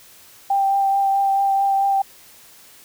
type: tone with vibrato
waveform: sine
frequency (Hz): 787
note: G5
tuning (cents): +7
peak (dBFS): -15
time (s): 0.5-2.02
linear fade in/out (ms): 5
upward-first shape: triangle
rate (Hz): 4.6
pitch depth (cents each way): 16
effects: white hiss -47 dBFS RMS until 2.84 s